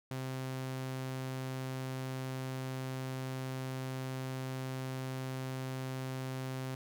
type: tone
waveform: sawtooth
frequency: 130.81 Hz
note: C3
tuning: in tune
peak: -33 dBFS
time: 0.11-6.75 s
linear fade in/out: 2 ms
effects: none